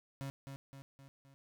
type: tone with echo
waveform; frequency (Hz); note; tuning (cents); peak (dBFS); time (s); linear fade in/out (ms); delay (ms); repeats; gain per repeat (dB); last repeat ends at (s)
35% pulse; 137; C#3; -20; -38; 0.21-0.3; 0; 260; 4; -5; 1.34
effects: none